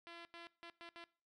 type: tone bursts at uneven times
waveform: 5% pulse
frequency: 339.5 Hz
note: F4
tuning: 49 cents flat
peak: -39 dBFS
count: 5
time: 0.07-0.25 / 0.34-0.47 / 0.63-0.7 / 0.81-0.89 / 0.96-1.04 s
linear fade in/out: 0 ms
effects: noise-tail reverb RT60 0.4 s tail -21 dB re dry + low-pass 4000 Hz 12 dB/octave